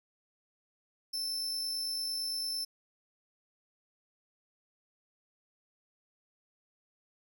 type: tone with amplitude modulation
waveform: 40% pulse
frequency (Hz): 5310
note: E8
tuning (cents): +12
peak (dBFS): -31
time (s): 1.13-2.65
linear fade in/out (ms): 10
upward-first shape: sine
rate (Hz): 48.9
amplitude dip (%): 25
effects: none